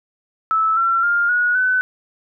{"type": "tone with pitch steps", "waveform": "sine", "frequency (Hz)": [1309, 1355.9, 1404.6, 1454.9, 1507.1], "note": ["E6", "E6", "F6", "F#6", "F#6"], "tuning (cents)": [-13, 48, 10, -30, 31], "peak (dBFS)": -14, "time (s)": [0.51, 1.81], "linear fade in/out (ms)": 0, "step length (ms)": 260, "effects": []}